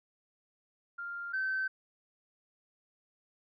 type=tone pair in turn; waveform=sine; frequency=1396.9 / 1539.9 Hz; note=F6 / G6; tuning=0 / -31 cents; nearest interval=major second; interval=169 cents; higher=second; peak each=-37 / -29 dBFS; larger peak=second; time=0.98-1.33 / 1.33-1.68 s; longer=neither; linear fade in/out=10 ms; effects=tanh soft clip ceiling -26 dBFS